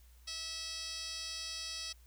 10% pulse tone with band-pass filter, 650 Hz, E5, 24 cents flat, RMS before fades -42 dBFS, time 0.27-1.93 s, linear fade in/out 10 ms, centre 5600 Hz, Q 5.7, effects added 60 Hz sine -57 dBFS peak until 2.06 s + white hiss -68 dBFS RMS until 2.06 s

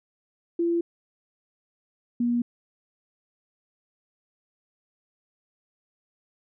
sine tone pair in turn, 340.1 / 239.5 Hz, F4 / A#3, -46 / +47 cents, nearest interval tritone, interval 607 cents, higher first, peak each -21 dBFS, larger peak neither, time 0.59-0.81 / 2.2-2.42 s, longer neither, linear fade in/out 5 ms, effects none

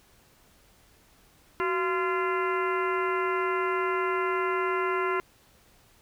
harmonic tone with a mistuned harmonic, 344.7 Hz, F4, 23 cents flat, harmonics 1 / 2 / 3 / 4 / 5 / 6 / 7 / 8, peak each -28 / -39 / -30 / -32 / -39 / -36 / -45 / -42 dBFS, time 1.6-5.2 s, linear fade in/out 0 ms, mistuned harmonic 1, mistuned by +140 cents, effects pink hiss -60 dBFS RMS until 6.01 s

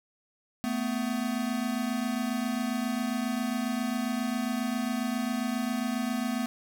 square tone pair together, 222.5 / 249.9 Hz, A3 / B3, +20 / +21 cents, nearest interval major second, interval 201 cents, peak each -32 / -31 dBFS, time 0.64-6.46 s, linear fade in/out 0 ms, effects none

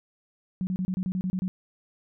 sine tone bursts, 185 Hz, F#3, in tune, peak -25 dBFS, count 10, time 0.61-1.48 s, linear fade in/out 0 ms, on 60 ms, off 30 ms, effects none

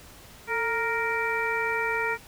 harmonic tone with a mistuned harmonic, 466.2 Hz, A#4, in tune, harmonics 1 / 2 / 3 / 4 / 5, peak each -31 / -31 / -31 / -31 / -31 dBFS, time 0.47-2.18 s, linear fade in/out 50 ms, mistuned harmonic 1, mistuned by -68 cents, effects pink hiss -49 dBFS RMS until 2.27 s

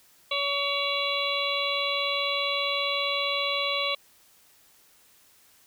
harmonic tone with a mistuned harmonic, 565 Hz, C#5, 33 cents sharp, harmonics 1 / 2 / 4 / 5 / 6 / 7, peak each -32 / -32 / -32 / -32 / -32 / -32 dBFS, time 0.31-3.95 s, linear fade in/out 5 ms, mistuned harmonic 5, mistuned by -31 cents, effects white hiss -59 dBFS RMS until 5.66 s

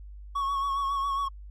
triangle tone with vibrato, 1108.7 Hz, C#6, in tune, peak -24 dBFS, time 0.35-1.28 s, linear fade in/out 10 ms, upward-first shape sine, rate 7.3 Hz, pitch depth 34 cents each way, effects added 50 Hz sine -41 dBFS peak until 1.5 s + AAC 48 kbps

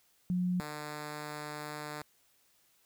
sine / 5% pulse tone pair in turn, 180 / 149.84 Hz, F#3 / D3, -47 / +35 cents, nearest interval minor third, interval 318 cents, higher first, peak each -28 dBFS, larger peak neither, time 0.3-0.6 / 0.6-2.02 s, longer second, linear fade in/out 0 ms, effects white hiss -69 dBFS RMS until 2.85 s

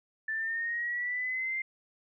sine linear sweep, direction up, 1756 to 2104 Hz, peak -30 dBFS, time 0.28-1.62 s, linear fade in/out 5 ms, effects none

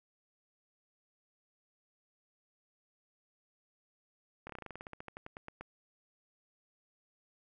slowing click train, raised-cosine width 0.5 ms, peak -29 dBFS, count 19, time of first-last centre 4.47-5.61 s, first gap 25 ms, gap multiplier 1.1, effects none

